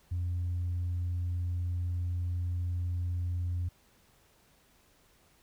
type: tone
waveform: sine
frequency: 88 Hz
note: F2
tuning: 14 cents sharp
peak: -28 dBFS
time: 0.11-3.69 s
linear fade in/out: 10 ms
effects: tanh soft clip ceiling -27 dBFS + pink hiss -65 dBFS RMS until 5.42 s